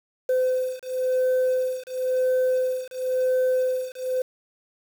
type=beating tone pair; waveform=sine; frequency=511 / 511.96 Hz; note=C5 / C5; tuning=-41 / -38 cents; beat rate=0.96 Hz; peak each=-22 dBFS; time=0.29-4.22 s; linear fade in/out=5 ms; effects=tanh soft clip ceiling -17 dBFS + 7-bit